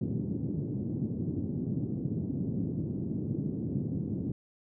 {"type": "band-pass noise", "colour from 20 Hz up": "pink", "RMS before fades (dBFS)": -33, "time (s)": [0.01, 4.32], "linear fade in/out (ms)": 5, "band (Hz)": [110, 310], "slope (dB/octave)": 24, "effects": []}